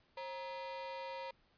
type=ring-modulated tone; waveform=45% pulse; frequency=740 Hz; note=F#5; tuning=in tune; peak=-39 dBFS; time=0.17-1.31 s; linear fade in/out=5 ms; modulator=205 Hz; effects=pink hiss -72 dBFS RMS until 1.57 s + resampled to 11025 Hz